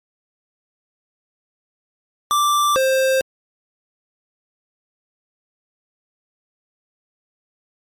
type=tone pair in turn; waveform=square; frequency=1174.7 / 527.7 Hz; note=D6 / C5; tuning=0 / +15 cents; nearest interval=octave + major second; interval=1385 cents; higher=first; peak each=-15 dBFS; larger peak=neither; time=2.31-2.76 / 2.76-3.21 s; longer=neither; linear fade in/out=0 ms; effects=MP3 64 kbps